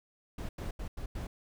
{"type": "noise bursts at uneven times", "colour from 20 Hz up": "brown", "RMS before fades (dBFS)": -38, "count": 5, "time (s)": [[0.38, 0.49], [0.58, 0.71], [0.79, 0.88], [0.97, 1.06], [1.15, 1.27]], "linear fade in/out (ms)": 5, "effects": []}